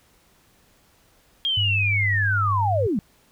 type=linear sweep; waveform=sine; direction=down; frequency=3252 to 174.61 Hz; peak=-20 dBFS; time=1.45-2.99 s; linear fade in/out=0 ms
type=tone; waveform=sine; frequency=100.7 Hz; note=G2; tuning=47 cents sharp; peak=-22 dBFS; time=1.57-2.87 s; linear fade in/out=5 ms
effects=pink hiss -59 dBFS RMS until 3.31 s